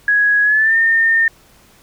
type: tone with pitch glide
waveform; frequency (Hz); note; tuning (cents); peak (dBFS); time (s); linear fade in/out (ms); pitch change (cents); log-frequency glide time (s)
sine; 1667 to 1817.9; G#6 to A#6; +6 to -44; -10; 0.08-1.28; 2; +150; 0.43-0.77
effects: pink hiss -49 dBFS RMS until 1.82 s